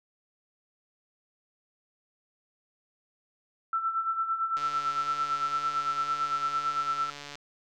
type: tone with tremolo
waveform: sine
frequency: 1334 Hz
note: E6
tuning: 20 cents sharp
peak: -24 dBFS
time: 3.73-7.1 s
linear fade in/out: 2 ms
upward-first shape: sine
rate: 8.9 Hz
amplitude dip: 65%
type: click train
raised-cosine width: 0.2 ms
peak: -24 dBFS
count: 402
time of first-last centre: 4.57-7.355 s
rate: 144 Hz
effects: none